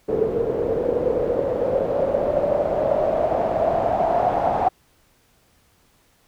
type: noise with low-pass filter sweep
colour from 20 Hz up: white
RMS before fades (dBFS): -21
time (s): 0.08-4.69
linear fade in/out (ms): 10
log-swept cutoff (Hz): 440 to 750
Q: 8
effects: pink hiss -60 dBFS RMS until 6.27 s